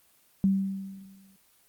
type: tone with exponential decay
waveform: sine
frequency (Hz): 193.8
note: G3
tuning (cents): -20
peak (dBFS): -18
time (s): 0.44-1.36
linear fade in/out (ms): 0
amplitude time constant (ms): 200
effects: white hiss -63 dBFS RMS until 1.68 s + Opus 24 kbps